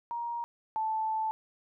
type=tone pair in turn; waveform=sine; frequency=942 / 877.1 Hz; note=A#5 / A5; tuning=+18 / -6 cents; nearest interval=minor second; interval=124 cents; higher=first; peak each=-32 / -28 dBFS; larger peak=second; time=0.11-0.44 / 0.76-1.31 s; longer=second; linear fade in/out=0 ms; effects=none